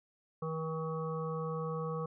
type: harmonic tone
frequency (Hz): 160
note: D#3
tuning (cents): +49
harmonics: 1 / 3 / 5 / 7 / 8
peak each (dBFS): -37 / -38 / -50 / -42 / -49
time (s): 0.42-2.06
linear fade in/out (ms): 5
effects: none